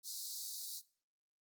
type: high-pass noise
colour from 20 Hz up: pink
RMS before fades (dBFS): -45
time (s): 0.03-0.82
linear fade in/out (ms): 50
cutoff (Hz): 3900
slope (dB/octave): 96
effects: noise-tail reverb RT60 0.4 s tail -18 dB re dry + Opus 48 kbps